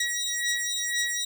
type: beating tone pair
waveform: 15% pulse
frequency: 1911 / 1913 Hz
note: A#6 / A#6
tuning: +43 / +44 cents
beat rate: 2 Hz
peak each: -23 dBFS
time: 0-1.25 s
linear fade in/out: 5 ms
effects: none